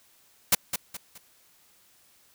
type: noise with echo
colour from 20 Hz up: white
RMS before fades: -19 dBFS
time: 0.52-0.55 s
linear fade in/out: 5 ms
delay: 210 ms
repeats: 3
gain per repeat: -9 dB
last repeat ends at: 1.18 s
effects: white hiss -61 dBFS RMS until 2.34 s